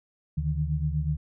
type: tone cluster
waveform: sine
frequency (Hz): 74.6 / 147.4 / 155.6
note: D2 / D3 / D#3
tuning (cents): +28 / +7 / 0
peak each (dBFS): -29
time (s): 0.37-1.17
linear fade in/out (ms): 10
effects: none